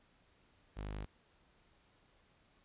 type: tone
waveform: sawtooth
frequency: 50.9 Hz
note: G#1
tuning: 34 cents flat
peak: -37 dBFS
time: 0.76-1.06 s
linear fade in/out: 20 ms
effects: pink hiss -70 dBFS RMS until 2.64 s + resampled to 8000 Hz